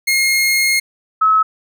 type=tone pair in turn; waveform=sawtooth / sine; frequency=2146 / 1290.5 Hz; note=C7 / E6; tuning=+43 / -37 cents; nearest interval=major sixth; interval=880 cents; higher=first; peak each=-9 dBFS; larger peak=neither; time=0.07-0.8 / 1.21-1.43 s; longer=first; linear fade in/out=10 ms; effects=none